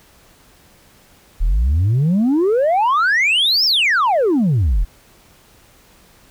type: exponential two-way sweep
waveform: sine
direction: up then down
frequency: 36 to 5530 to 36 Hz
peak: -10 dBFS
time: 1.4-4.85 s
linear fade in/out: 20 ms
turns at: 3.65 s
effects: tanh soft clip ceiling -11 dBFS + pink hiss -50 dBFS RMS until 6.3 s